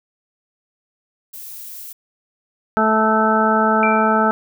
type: noise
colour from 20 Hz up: violet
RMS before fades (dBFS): -34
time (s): 1.33-1.93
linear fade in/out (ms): 10
type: harmonic tone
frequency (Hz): 218.7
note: A3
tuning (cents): -10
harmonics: 1 / 2 / 3 / 4 / 6 / 7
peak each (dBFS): -19 / -22 / -21 / -19 / -18 / -24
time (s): 2.77-4.31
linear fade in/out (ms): 0
type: tone with exponential decay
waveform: sine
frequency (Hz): 2349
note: D7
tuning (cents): 0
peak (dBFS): -17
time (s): 3.83-4.29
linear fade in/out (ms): 1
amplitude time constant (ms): 100
effects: none